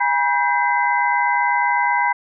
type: tone cluster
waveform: sine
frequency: 819 / 967 / 1568 / 2038 Hz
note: G#5 / B5 / G6 / C7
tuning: -24 / -37 / 0 / -46 cents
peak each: -22 / -18 / -24 / -22 dBFS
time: 0-2.13 s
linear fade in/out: 10 ms
effects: none